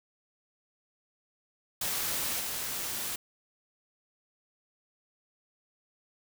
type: noise with level steps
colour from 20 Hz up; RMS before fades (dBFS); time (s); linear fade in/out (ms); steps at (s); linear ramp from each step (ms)
white; -32 / -35; 1.81-3.16; 5; 2.39; 20
effects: none